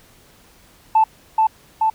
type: tone with echo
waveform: sine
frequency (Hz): 880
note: A5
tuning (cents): 0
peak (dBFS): -9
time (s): 0.95-1.04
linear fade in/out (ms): 5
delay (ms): 430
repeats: 2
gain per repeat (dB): -2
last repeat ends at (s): 1.9
effects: tanh soft clip ceiling -6 dBFS + pink hiss -51 dBFS RMS until 1.94 s

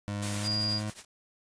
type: tone with pitch glide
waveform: 25% pulse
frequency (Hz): 102.3 to 106.09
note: G#2 to G#2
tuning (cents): -26 to +37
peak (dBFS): -28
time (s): 0.08-0.9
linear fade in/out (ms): 0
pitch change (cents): +63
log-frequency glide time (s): 0.38-0.52
type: noise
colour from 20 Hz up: white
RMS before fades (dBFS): -37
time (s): 0.22-0.48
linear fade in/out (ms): 5
type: noise with tremolo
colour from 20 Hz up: white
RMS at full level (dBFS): -42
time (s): 0.24-1.05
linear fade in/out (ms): 5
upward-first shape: triangle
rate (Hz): 11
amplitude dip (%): 90
type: tone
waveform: sine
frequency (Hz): 4830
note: D8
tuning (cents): +48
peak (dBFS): -28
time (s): 0.43-0.81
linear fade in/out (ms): 50
effects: resampled to 22050 Hz

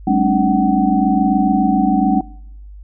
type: tone cluster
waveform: sine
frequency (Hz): 194.2 / 215.1 / 271.2 / 298.3 / 754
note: G3 / A3 / C#4 / D4 / F#5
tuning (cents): -16 / -39 / -38 / +27 / +32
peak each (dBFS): -18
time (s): 0.07-2.21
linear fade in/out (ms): 5
effects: noise-tail reverb RT60 0.9 s tail -26 dB re dry + added 50 Hz sine -33 dBFS peak until 2.83 s

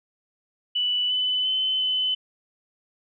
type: tone with pitch steps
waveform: sine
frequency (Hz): 2967 / 3007 / 3047 / 3027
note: F#7 / F#7 / G7 / F#7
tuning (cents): +4 / +27 / -50 / +39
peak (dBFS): -21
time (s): 0.75-2.15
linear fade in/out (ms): 10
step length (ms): 350
effects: none

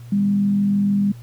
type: tone with frequency modulation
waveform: sine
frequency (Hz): 201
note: G3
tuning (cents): +44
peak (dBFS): -15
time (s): 0.12-1.12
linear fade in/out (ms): 5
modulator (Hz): 46.5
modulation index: 0.26
effects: added 119 Hz sine -35 dBFS peak until 1.22 s + pink hiss -52 dBFS RMS until 1.22 s

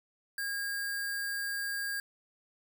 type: tone with sample-and-hold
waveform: sine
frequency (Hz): 1626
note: G#6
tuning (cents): -37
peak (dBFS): -32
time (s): 0.38-2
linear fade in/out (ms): 2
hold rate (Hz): 6300
effects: none

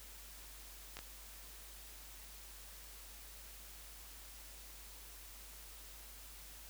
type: clicks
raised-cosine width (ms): 0.2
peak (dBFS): -28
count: 2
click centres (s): 0.969 / 0.99
effects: added 50 Hz sine -56 dBFS peak until 6.69 s + white hiss -55 dBFS RMS until 6.69 s

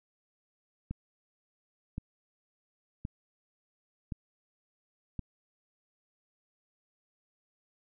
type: click train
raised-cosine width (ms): 5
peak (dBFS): -23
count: 5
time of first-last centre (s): 0.91-5.193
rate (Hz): 0.934
effects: none

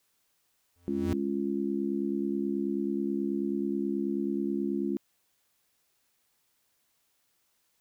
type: tone with exponential growth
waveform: square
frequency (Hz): 87.31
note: F2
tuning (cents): 0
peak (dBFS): -28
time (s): 0.76-1.13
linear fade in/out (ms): 0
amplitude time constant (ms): 79
type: chord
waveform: sine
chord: Db major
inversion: second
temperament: just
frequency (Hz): 207.9 / 277.2 / 346.5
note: Ab3 / Db4 / F4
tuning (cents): +2 / 0 / -14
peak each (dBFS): -32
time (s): 0.88-4.97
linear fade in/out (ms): 0
effects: white hiss -73 dBFS RMS until 7.8 s

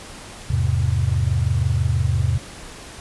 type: chord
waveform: sine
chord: E augmented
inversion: none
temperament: just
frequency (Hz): 82.41 / 103.01 / 128.76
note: E2 / G#2 / B#2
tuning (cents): 0 / -14 / -27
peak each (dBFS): -21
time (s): 0.5-2.38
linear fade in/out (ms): 5
effects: pink hiss -38 dBFS RMS until 3 s + resampled to 24000 Hz

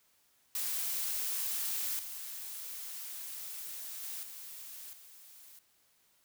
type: noise with level steps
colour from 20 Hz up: blue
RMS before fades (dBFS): -35 / -43 / -41 / -47 / -55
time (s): 0.55-5.59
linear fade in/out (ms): 2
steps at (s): 1.99 / 4.03 / 4.23 / 4.93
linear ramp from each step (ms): 2
effects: white hiss -70 dBFS RMS until 6.24 s

